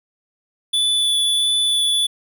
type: tone with vibrato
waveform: square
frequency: 3465 Hz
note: A7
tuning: 27 cents flat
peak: -16 dBFS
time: 0.73-2.07 s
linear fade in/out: 10 ms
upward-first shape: sine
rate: 1.5 Hz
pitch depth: 9 cents each way
effects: 9-bit